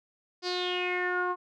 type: tone with low-pass filter sweep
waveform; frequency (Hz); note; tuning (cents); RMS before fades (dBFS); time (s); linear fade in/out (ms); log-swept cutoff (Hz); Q
sawtooth; 360.1; F#4; -47; -30; 0.42-1.36; 50; 5000 to 1100; 6.7
effects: none